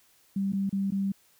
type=tone with dropouts; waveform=sine; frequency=196 Hz; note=G3; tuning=in tune; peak=-25 dBFS; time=0.36-1.12 s; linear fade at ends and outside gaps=5 ms; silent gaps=0.523-0.532 / 0.695-0.726 / 0.906-0.92 s; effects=white hiss -63 dBFS RMS until 1.39 s